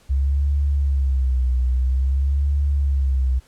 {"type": "tone with vibrato", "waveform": "sine", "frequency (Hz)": 66.8, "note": "C2", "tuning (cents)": 36, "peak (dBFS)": -16, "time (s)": [0.09, 3.4], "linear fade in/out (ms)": 20, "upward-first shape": "sine", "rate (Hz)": 0.5, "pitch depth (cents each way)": 110, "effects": ["pink hiss -55 dBFS RMS until 3.47 s", "low-pass 11000 Hz 12 dB/octave"]}